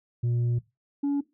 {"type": "tone pair in turn", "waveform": "sine", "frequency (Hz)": [119.7, 283.7], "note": ["A#2", "C#4"], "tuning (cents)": [46, 40], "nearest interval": "octave + minor third", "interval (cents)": 1494, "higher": "second", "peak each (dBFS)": -20, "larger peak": "neither", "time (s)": [[0.23, 0.59], [1.03, 1.21]], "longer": "first", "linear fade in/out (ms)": 10, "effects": ["noise-tail reverb RT60 0.2 s tail -17 dB re dry", "tanh soft clip ceiling -22 dBFS"]}